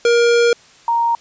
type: tone pair in turn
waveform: square / sine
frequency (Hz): 471.9 / 932.4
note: A#4 / A#5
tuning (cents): +21 / 0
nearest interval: octave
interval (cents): 1179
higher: second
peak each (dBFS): -11 / -13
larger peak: first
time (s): 0.05-0.53 / 0.88-1.15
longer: first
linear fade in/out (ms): 2
effects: white hiss -47 dBFS RMS until 1.2 s + resampled to 16000 Hz